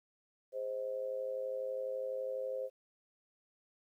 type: tone with amplitude modulation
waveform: sine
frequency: 523.3 Hz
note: C5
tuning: in tune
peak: -32 dBFS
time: 0.52-2.7 s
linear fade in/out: 50 ms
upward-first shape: sine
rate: 112 Hz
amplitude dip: 75%
effects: 12-bit